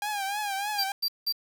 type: tone with vibrato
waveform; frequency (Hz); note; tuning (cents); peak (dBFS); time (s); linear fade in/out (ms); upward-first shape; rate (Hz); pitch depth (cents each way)
sawtooth; 811; G#5; -41; -25; 0.02-0.92; 2; triangle; 3.3; 96
type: tone bursts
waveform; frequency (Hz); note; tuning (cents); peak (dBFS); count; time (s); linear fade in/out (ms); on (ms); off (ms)
square; 4699; D8; 0; -25; 3; 0.78-1.326; 10; 62; 180
effects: 8-bit